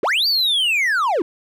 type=linear two-way sweep; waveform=triangle; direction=up then down; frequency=293.7 to 4699 to 293.7 Hz; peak=-14 dBFS; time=0.03-1.22 s; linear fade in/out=2 ms; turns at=0.27 s; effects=none